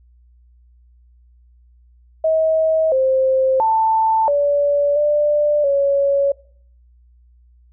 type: tone with pitch steps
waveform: sine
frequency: 638 / 526 / 887 / 575 / 592 / 559 Hz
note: D#5 / C5 / A5 / D5 / D5 / C#5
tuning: +43 / +9 / +14 / -37 / +14 / +14 cents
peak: -13 dBFS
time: 2.24-6.32 s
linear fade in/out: 5 ms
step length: 680 ms
effects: noise-tail reverb RT60 0.6 s tail -23 dB re dry + added 60 Hz sine -48 dBFS peak until 7.72 s